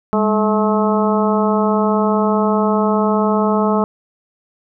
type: harmonic tone with a mistuned harmonic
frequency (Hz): 215.2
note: A3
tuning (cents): -38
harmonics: 1 / 2 / 3 / 4 / 5 / 6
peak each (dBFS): -16 / -19 / -21 / -22 / -23 / -24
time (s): 0.13-3.84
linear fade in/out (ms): 0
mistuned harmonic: 1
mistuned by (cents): -82
effects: none